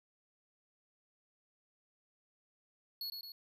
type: tone with echo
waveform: square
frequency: 4357 Hz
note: C#8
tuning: 31 cents flat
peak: -39 dBFS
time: 3.01-3.1 s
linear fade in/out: 2 ms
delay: 110 ms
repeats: 2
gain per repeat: -4 dB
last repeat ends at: 3.32 s
effects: none